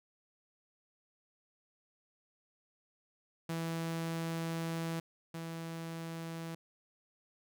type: tone pair in turn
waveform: sawtooth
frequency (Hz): 164.81 / 164.81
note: E3 / E3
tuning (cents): 0 / 0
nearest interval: unison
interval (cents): 0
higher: neither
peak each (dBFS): -31 / -36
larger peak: first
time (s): 3.49-5 / 5.34-6.55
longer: first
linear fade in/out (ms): 5
effects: none